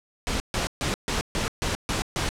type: noise bursts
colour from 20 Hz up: pink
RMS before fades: -26 dBFS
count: 8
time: 0.27-2.29 s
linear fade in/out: 0 ms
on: 130 ms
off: 140 ms
effects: low-pass 8000 Hz 12 dB/octave